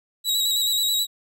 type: tone with vibrato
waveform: sawtooth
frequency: 3873 Hz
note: B7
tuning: 35 cents flat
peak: -17 dBFS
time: 0.24-1.07 s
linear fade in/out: 50 ms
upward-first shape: square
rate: 9.3 Hz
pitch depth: 27 cents each way
effects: none